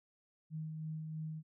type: tone with tremolo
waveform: sine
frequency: 157 Hz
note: D#3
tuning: 16 cents sharp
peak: -38 dBFS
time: 0.5-1.43 s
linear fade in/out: 50 ms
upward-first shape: sine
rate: 3.1 Hz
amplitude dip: 30%
effects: none